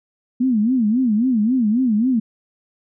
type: tone with vibrato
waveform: sine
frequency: 233.7 Hz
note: A#3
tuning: 5 cents sharp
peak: -14 dBFS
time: 0.4-2.2 s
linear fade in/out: 10 ms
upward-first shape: sine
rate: 3.7 Hz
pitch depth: 210 cents each way
effects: none